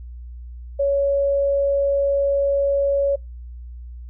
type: tone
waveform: sine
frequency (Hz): 559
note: C#5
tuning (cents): +14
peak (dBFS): -16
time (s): 0.79-3.16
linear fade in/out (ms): 10
effects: noise-tail reverb RT60 0.2 s tail -25 dB re dry + added 60 Hz sine -33 dBFS peak until 4.09 s